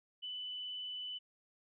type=tone with frequency modulation; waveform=sine; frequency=2994 Hz; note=F#7; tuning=20 cents sharp; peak=-40 dBFS; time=0.22-1.19 s; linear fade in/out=20 ms; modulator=103 Hz; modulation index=0.26; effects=none